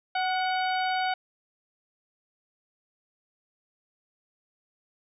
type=harmonic tone with a mistuned harmonic; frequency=747 Hz; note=F#5; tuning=16 cents sharp; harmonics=1 / 2 / 3 / 4 / 5 / 6; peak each=-26 / -32 / -36 / -38 / -40 / -42 dBFS; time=0.15-1.14 s; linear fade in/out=5 ms; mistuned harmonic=2; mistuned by=-35 cents; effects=none